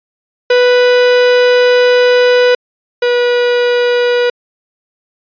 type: tone pair in turn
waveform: 45% pulse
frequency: 493.9 / 486.5 Hz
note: B4 / B4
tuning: 0 / -26 cents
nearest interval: unison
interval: 26 cents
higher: first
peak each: -6 / -9 dBFS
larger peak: first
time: 0.5-2.55 / 3.02-4.3 s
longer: first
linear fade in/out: 5 ms
effects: resampled to 11025 Hz